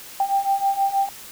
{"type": "beating tone pair", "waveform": "sine", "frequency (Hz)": [784, 790.3], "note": ["G5", "G5"], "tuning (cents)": [0, 14], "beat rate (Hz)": 6.3, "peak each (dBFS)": [-23, -20], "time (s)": [0.2, 1.09], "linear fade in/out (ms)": 2, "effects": ["white hiss -40 dBFS RMS until 1.31 s"]}